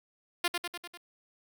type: tone with echo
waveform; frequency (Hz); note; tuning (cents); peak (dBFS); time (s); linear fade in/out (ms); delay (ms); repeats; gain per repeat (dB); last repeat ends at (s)
5% pulse; 349.2; F4; 0; -14; 0.44-0.48; 5; 99; 5; -4; 0.975
effects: none